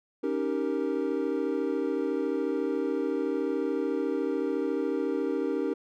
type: chord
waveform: triangle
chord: Eb dominant seventh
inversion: third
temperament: equal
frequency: 277.2 / 311.1 / 392 / 466.2 Hz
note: Db4 / Eb4 / G4 / Bb4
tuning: 0 / 0 / 0 / 0 cents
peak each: -30 dBFS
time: 0.23-5.74 s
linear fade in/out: 10 ms
effects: none